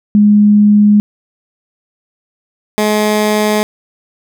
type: tone pair in turn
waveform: sine / 15% pulse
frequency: 207.8 / 212 Hz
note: G#3 / G#3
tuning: +1 / +36 cents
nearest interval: unison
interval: 35 cents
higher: second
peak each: -4 dBFS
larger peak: neither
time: 0.15-1 / 2.78-3.63 s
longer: neither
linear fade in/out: 0 ms
effects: none